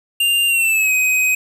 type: tone with pitch glide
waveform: square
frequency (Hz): 2794 to 2518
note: F7 to D#7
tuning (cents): 0 to +20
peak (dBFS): -14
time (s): 0.2-1.35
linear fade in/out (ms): 5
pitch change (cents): -180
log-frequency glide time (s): 0.47-0.93
effects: 7-bit